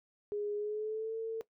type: tone with pitch glide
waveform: sine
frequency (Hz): 414 to 448.9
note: G#4 to A4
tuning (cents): -5 to +35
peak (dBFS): -33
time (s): 0.32-1.41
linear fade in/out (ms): 0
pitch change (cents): +140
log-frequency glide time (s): 0.56-1.16
effects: noise-tail reverb RT60 0.1 s tail -17 dB re dry